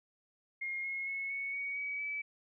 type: tone with pitch steps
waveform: sine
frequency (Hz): 2137 / 2163 / 2189 / 2216 / 2243 / 2271 / 2298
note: C7 / C#7 / C#7 / C#7 / C#7 / C#7 / D7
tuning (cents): +36 / -43 / -22 / -1 / +20 / +41 / -38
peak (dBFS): -35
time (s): 0.61-2.22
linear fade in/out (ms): 10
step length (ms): 230
effects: none